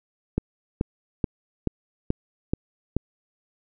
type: click train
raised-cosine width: 3 ms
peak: -9 dBFS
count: 7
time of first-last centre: 0.38-2.966 s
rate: 2.32 Hz
effects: none